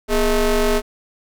30% pulse ring-modulated tone, 218.3 Hz, A3, 13 cents flat, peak -9 dBFS, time 0.08-0.82 s, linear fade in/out 50 ms, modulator 195 Hz, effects none

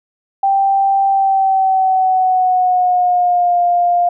sine tone with pitch glide, 784 to 702.5 Hz, G5 to F5, 0 to +10 cents, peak -10 dBFS, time 0.43-4.09 s, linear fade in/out 5 ms, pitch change -190 cents, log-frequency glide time 1.08-3.6 s, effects none

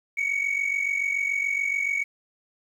sine tone pair together, 2217 / 2264 Hz, C#7 / C#7, 0 / +36 cents, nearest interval unison, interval 36 cents, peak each -24 dBFS, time 0.17-2.04 s, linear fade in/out 10 ms, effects tanh soft clip ceiling -20 dBFS + 9-bit

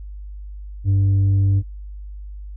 sine tone with tanh clipping, 98 Hz, G2, in tune, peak -14 dBFS, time 0.84-1.63 s, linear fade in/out 50 ms, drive 3 dB, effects added 50 Hz sine -31 dBFS peak until 2.56 s

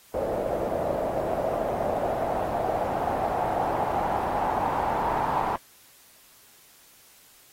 white noise with low-pass filter sweep, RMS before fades -27 dBFS, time 0.14-5.56 s, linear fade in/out 2 ms, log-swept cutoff 580 to 910 Hz, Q 4.3, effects white hiss -55 dBFS RMS until 7.52 s + AAC 48 kbps

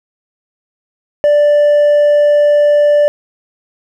sine tone with hard clipping, 587.3 Hz, D5, in tune, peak -7 dBFS, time 1.24-3.08 s, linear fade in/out 0 ms, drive 2 dB, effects none

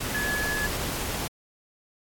sine tone in noise, 1700 Hz, G#6, 40 cents sharp, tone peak -27 dBFS, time 0.14-0.67 s, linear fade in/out 10 ms, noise pink, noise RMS -31 dBFS, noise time 0-1.28 s, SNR +1 dB, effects AAC 64 kbps

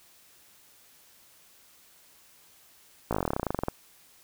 slowing click train, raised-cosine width 1 ms, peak -13 dBFS, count 20, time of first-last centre 3.11-3.684 s, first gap 17 ms, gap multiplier 1.06, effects white hiss -58 dBFS RMS until 4.23 s

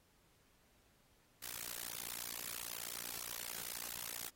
white noise with amplitude modulation, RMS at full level -41 dBFS, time 1.42-4.29 s, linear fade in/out 10 ms, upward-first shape sine, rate 58.8 Hz, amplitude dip 100%, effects pink hiss -72 dBFS RMS until 4.35 s + AAC 48 kbps

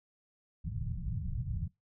white low-pass noise, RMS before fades -36 dBFS, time 0.64-1.68 s, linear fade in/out 10 ms, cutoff 160 Hz, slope 48 dB/octave, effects noise-tail reverb RT60 0.2 s tail -22 dB re dry

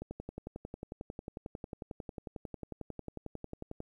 click train, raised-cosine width 2 ms, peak -27 dBFS, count 43, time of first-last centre 0.02-3.804 s, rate 11.1 Hz, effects 11-bit

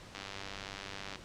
click train, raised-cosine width 0.2 ms, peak -24 dBFS, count 100, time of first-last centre 0.15-1.157 s, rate 98.3 Hz, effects pink hiss -51 dBFS RMS until 1.24 s + low-pass 6000 Hz 12 dB/octave

